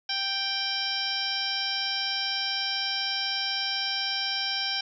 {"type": "harmonic tone with a mistuned harmonic", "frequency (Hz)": 784, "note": "G5", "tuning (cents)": 0, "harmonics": [1, 2, 3, 4, 5, 6, 7], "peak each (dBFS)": [-38, -36, -37, -32, -36, -34, -32], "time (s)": [0.09, 4.81], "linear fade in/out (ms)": 5, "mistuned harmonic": 6, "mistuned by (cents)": 55, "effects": []}